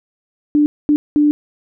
sine tone bursts at uneven times, 295.9 Hz, D4, 13 cents sharp, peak -9 dBFS, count 3, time 0.55-0.66 / 0.89-0.96 / 1.16-1.31 s, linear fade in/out 0 ms, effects none

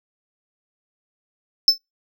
triangle tone with exponential decay, 5274 Hz, E8, in tune, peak -3 dBFS, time 1.68-1.78 s, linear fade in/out 1 ms, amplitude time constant 20 ms, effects noise-tail reverb RT60 0.2 s tail -25 dB re dry + tanh soft clip ceiling -1 dBFS

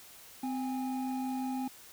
triangle tone pair together, 257.7 / 819 Hz, C4 / G#5, -26 / -24 cents, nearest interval octave + minor sixth, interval 2002 cents, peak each -31 / -37 dBFS, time 0.43-1.68 s, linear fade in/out 5 ms, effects white hiss -53 dBFS RMS until 1.92 s

